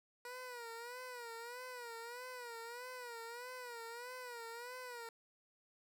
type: tone with vibrato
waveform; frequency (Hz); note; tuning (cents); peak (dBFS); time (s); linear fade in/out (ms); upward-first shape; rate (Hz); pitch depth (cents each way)
15% pulse; 482.4; B4; -41; -40; 0.25-5.09; 2; sine; 1.6; 91
effects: none